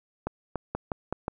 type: clicks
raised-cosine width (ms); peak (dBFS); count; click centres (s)
1; -15; 6; 0.27 / 0.557 / 0.75 / 0.918 / 1.126 / 1.281
effects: none